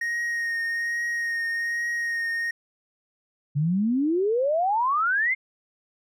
triangle tone with vibrato, 1864.7 Hz, A#6, in tune, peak -23 dBFS, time 0.01-2.51 s, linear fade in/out 5 ms, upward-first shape triangle, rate 1.2 Hz, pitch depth 22 cents each way
sine exponential sweep, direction up, 138.59 to 2163 Hz, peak -20 dBFS, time 3.55-5.35 s, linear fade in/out 20 ms
effects none

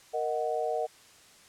sine chord, D# minor, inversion second, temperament equal, 466.2 / 622.3 / 740 Hz, A#4 / D#5 / F#5, 0 / 0 / 0 cents, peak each -32 dBFS, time 0.13-0.87 s, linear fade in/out 20 ms, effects white hiss -56 dBFS RMS until 1.48 s + low-pass 9000 Hz 12 dB/octave

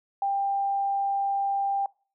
sine tone, 793 Hz, G5, 20 cents sharp, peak -23 dBFS, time 0.22-1.86 s, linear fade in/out 2 ms, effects noise-tail reverb RT60 0.4 s tail -25 dB re dry

